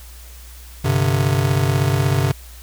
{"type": "chord", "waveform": "square", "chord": "G suspended fourth", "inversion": "none", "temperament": "just", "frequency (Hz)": [98, 130.67, 147], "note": ["G2", "C3", "D3"], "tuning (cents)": [0, -2, 2], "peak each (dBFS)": [-21, -19, -22], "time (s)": [0.84, 2.32], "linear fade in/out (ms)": 10, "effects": ["added 60 Hz sine -37 dBFS peak until 2.62 s", "white hiss -44 dBFS RMS until 2.62 s"]}